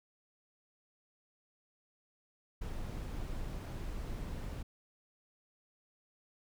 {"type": "noise", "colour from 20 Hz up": "brown", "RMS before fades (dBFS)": -40, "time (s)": [2.61, 4.63], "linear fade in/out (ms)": 10, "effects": []}